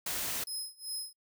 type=noise; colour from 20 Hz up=white; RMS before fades=-35 dBFS; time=0.06-0.44 s; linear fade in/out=5 ms
type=tone with tremolo; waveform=20% pulse; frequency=5110 Hz; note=D#8; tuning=45 cents sharp; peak=-29 dBFS; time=0.47-1.13 s; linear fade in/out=2 ms; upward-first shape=sine; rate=2.6 Hz; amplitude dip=95%
effects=noise-tail reverb RT60 0.1 s tail -26 dB re dry